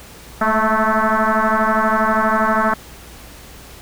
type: tone with frequency modulation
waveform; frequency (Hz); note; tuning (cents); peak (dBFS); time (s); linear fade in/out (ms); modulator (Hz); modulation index
sine; 212.8; G#3; +42; -13; 0.41-2.74; 5; 219; 6.5
effects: added 60 Hz sine -43 dBFS peak until 3.81 s + pink hiss -40 dBFS RMS until 3.81 s